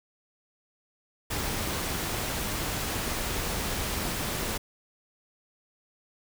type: noise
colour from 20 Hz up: pink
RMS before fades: -31 dBFS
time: 1.3-4.58 s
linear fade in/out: 10 ms
effects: none